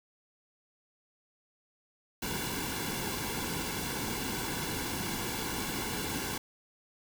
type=noise with comb filter; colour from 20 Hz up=pink; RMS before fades=-35 dBFS; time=2.22-6.38 s; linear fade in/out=5 ms; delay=1.6 ms; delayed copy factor=-0.7; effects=none